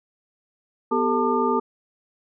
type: tone cluster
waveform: sine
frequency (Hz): 246.8 / 394.5 / 447.4 / 894 / 1200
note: B3 / G4 / A4 / A5 / D6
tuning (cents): -1 / +11 / +29 / +27 / +37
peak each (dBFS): -25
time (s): 0.91-1.6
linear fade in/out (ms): 10
effects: none